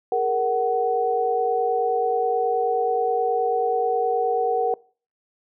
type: tone cluster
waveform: sine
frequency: 417.6 / 467 / 749 Hz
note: G#4 / A#4 / F#5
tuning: +10 / +3 / +21 cents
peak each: -28 / -22 / -22 dBFS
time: 0.12-4.74 s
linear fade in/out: 2 ms
effects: noise-tail reverb RT60 0.4 s tail -23 dB re dry